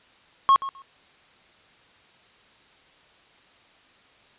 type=tone with echo; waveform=triangle; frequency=1088 Hz; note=C#6; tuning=33 cents flat; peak=-11 dBFS; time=0.49-0.56 s; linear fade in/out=0 ms; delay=130 ms; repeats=2; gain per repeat=-15 dB; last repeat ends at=0.82 s; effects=white hiss -56 dBFS RMS until 4.38 s + resampled to 8000 Hz